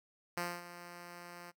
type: tone with ADSR envelope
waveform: 5% pulse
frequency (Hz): 174.61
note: F3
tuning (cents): 0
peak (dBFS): -23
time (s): 0.37-1.52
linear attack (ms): 6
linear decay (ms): 240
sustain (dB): -14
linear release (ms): 27
effects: noise-tail reverb RT60 0.1 s tail -21 dB re dry